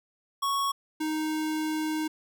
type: tone pair in turn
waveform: square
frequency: 1108.7 / 311.1 Hz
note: C#6 / D#4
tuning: 0 / 0 cents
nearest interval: octave + minor seventh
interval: 2200 cents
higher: first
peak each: -26 / -28 dBFS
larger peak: first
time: 0.42-0.72 / 1-2.08 s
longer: second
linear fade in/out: 10 ms
effects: none